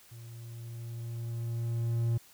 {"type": "tone with level ramp", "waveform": "triangle", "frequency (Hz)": 116.54, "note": "A#2", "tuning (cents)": 0, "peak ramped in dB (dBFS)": [-43, -23], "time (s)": [0.11, 2.18], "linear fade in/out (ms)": 10, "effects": ["white hiss -58 dBFS RMS until 2.33 s"]}